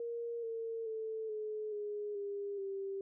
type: tone with pitch steps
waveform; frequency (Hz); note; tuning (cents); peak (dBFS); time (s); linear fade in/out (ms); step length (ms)
sine; 468.6 / 454.7 / 441.3 / 428.2 / 415.6 / 403.3 / 391.3; A#4 / A#4 / A4 / A4 / G#4 / G4 / G4; +9 / -43 / +5 / -47 / +1 / +49 / -3; -37; 0-3.01; 2; 430
effects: none